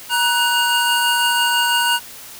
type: tone cluster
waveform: square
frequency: 947 / 1488 / 2835 Hz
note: A#5 / F#6 / F7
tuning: +27 / +9 / +25 cents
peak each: -20 dBFS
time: 0.09-2 s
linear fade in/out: 50 ms
effects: white hiss -37 dBFS RMS until 2.39 s